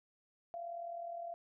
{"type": "tone with amplitude modulation", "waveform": "sine", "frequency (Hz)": 685, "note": "F5", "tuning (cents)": -34, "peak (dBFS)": -38, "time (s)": [0.54, 1.34], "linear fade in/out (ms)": 0, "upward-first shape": "sine", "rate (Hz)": 39.8, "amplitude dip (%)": 55, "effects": []}